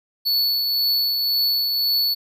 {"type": "tone with tremolo", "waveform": "square", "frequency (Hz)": 4435, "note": "C#8", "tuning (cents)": 0, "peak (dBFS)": -17, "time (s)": [0.25, 2.15], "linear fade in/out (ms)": 20, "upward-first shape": "triangle", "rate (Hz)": 1.9, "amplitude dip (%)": 35, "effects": []}